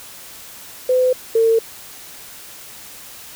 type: tone pair in turn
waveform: sine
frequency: 508 / 452.6 Hz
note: B4 / A4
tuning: +49 / +49 cents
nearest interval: major second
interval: 200 cents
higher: first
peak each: -12 / -11 dBFS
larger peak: second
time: 0.89-1.13 / 1.35-1.59 s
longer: neither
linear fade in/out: 5 ms
effects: white hiss -38 dBFS RMS until 3.35 s